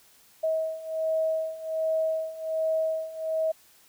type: beating tone pair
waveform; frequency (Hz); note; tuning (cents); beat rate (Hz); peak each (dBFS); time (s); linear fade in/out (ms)
sine; 638 / 639.3; D#5 / D#5; +43 / +47; 1.3; -30 / -27; 0.43-3.52; 10
effects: white hiss -58 dBFS RMS until 3.88 s